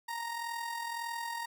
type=tone with amplitude modulation; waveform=30% pulse; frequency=932.3 Hz; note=A#5; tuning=in tune; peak=-31 dBFS; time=0.08-1.46 s; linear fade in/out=10 ms; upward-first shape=sine; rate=41.8 Hz; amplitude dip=50%; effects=none